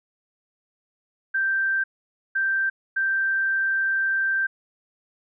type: tone bursts at uneven times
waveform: sine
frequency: 1568 Hz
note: G6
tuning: in tune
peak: -20 dBFS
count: 3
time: 1.34-1.84 / 2.35-2.7 / 2.96-4.47 s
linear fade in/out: 10 ms
effects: none